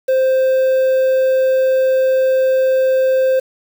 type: tone with quantisation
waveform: triangle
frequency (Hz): 523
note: C5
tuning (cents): -1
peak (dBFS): -9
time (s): 0.08-3.4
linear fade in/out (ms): 10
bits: 6
effects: none